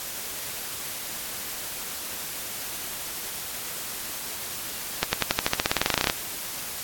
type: accelerating click train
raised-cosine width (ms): 0.2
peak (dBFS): -3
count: 20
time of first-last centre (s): 5.03-6.099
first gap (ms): 100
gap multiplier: 0.93
effects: white hiss -34 dBFS RMS until 6.83 s + AAC 64 kbps